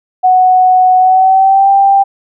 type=tone with pitch glide; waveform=sine; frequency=740 to 788.5 Hz; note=F#5 to G5; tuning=0 to +10 cents; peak=-4 dBFS; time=0.23-2.04 s; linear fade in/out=20 ms; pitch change=+110 cents; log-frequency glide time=0.98-1.7 s; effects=none